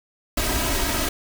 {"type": "noise with comb filter", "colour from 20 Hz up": "pink", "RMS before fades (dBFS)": -23, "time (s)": [0.37, 1.09], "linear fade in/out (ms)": 5, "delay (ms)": 3.1, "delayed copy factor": 0.75, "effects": []}